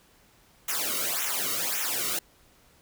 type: noise with flanger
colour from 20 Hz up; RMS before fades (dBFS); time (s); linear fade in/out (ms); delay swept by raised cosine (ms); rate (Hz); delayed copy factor
white; -29; 0.68-2.19; 5; 0.21 to 1.21; 1.8; -0.95
effects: pink hiss -60 dBFS RMS until 2.81 s